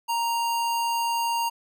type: tone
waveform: square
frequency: 932.3 Hz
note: A#5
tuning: in tune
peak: -24 dBFS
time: 0.08-1.5 s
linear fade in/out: 20 ms
effects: none